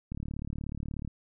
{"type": "click train", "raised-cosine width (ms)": 5, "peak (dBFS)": -24, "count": 36, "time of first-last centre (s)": [0.12, 1.076], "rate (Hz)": 36.6, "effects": []}